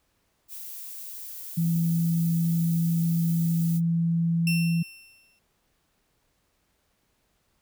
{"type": "noise", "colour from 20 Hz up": "violet", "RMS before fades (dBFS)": -39, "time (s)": [0.48, 3.81], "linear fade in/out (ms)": 50}
{"type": "tone", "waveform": "sine", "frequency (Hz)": 167.3, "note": "E3", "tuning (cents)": 26, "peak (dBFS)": -21, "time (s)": [1.57, 4.83], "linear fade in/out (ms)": 10}
{"type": "tone with exponential decay", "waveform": "sawtooth", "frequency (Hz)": 2700, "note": "E7", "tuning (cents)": 41, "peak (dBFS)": -22, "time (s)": [4.47, 5.39], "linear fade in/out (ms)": 2, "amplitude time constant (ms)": 200}
{"effects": ["pink hiss -71 dBFS RMS until 7.61 s"]}